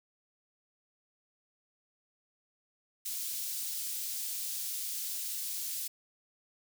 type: high-pass noise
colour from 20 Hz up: white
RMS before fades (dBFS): -37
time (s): 3.05-5.88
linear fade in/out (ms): 10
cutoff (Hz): 4300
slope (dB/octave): 12
effects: none